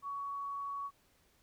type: tone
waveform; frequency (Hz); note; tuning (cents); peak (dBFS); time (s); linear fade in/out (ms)
sine; 1122; C#6; +21; -37; 0.02-0.91; 50
effects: pink hiss -70 dBFS RMS until 1.42 s